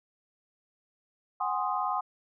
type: chord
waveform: sine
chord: Ab dominant seventh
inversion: third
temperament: equal with one note detuned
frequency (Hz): 740 / 819.2 / 1046.5 / 1244.5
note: Gb5 / Ab5 / C6 / Eb6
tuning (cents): 0 / -24 / 0 / 0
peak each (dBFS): -33 / -33 / -32 / -33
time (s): 1.4-2.01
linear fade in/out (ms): 10
effects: none